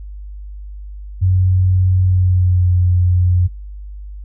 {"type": "tone with pitch glide", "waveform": "sine", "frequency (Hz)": [92.5, 89.76], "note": ["F#2", "F2"], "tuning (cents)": [0, 48], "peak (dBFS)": -10, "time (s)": [1.21, 3.48], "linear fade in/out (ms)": 20, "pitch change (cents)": -52, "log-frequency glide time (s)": [2.03, 2.71], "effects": ["noise-tail reverb RT60 0.2 s tail -23 dB re dry", "added 50 Hz sine -28 dBFS peak until 4.24 s"]}